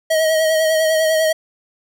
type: tone with vibrato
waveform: square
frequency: 635 Hz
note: D#5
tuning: 35 cents sharp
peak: -14 dBFS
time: 0.1-1.33 s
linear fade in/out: 10 ms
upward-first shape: sine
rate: 10 Hz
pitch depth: 31 cents each way
effects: none